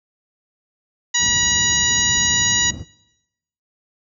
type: harmonic tone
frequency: 964 Hz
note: B5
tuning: 42 cents flat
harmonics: 1 / 2 / 3 / 4 / 5 / 6 / 7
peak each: -31 / -22 / -25 / -22 / -30 / -24 / -19 dBFS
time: 1.14-2.71 s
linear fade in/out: 10 ms
type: low-pass noise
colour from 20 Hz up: white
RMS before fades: -30 dBFS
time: 1.18-2.85 s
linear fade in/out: 50 ms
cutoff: 160 Hz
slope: 12 dB/octave
effects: noise-tail reverb RT60 0.9 s tail -22 dB re dry + high-pass 60 Hz 12 dB/octave